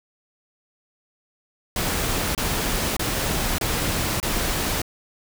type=noise bursts; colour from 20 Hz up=pink; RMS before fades=-24 dBFS; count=5; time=1.76-4.818 s; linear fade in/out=2 ms; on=590 ms; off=27 ms; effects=none